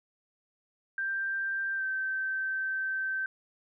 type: tone with pitch glide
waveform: sine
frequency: 1577 to 1549.9 Hz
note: G6 to G6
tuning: +10 to -20 cents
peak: -29 dBFS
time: 0.98-3.26 s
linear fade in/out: 2 ms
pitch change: -30 cents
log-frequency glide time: 1.76-1.83 s
effects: none